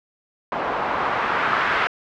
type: noise with low-pass filter sweep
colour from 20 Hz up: blue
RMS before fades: -22 dBFS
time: 0.52-1.87 s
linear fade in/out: 0 ms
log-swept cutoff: 820 to 1600 Hz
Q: 1.4
effects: low-pass 3000 Hz 12 dB/octave